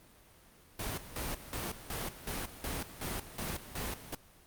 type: noise with tremolo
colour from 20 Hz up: pink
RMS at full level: -37 dBFS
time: 0.79-4.15 s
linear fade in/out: 5 ms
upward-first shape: square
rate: 2.7 Hz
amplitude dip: 75%
effects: pink hiss -60 dBFS RMS until 4.46 s + Opus 32 kbps